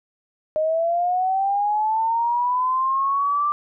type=linear sweep; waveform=sine; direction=up; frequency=615 to 1183 Hz; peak=-18 dBFS; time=0.56-3.52 s; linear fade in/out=0 ms; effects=none